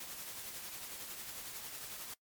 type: noise with tremolo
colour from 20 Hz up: white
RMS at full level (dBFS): -44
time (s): 0-2.14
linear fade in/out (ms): 5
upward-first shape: triangle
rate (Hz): 11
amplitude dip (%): 40
effects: noise-tail reverb RT60 0.1 s tail -21 dB re dry + MP3 96 kbps